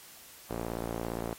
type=tone with band-pass filter; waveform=sawtooth; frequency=57.4 Hz; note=A#1; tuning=26 cents flat; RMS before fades=-37 dBFS; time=0.5-1.34 s; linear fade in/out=10 ms; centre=500 Hz; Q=0.89; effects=white hiss -52 dBFS RMS until 1.38 s + AAC 48 kbps